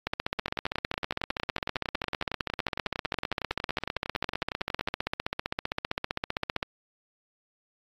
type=two click trains; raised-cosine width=0.3 ms; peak=-14 / -12 dBFS; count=50 / 102; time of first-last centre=0.39-4.885 / 0.07-6.628 s; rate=10.9 / 15.4 Hz; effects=AAC 32 kbps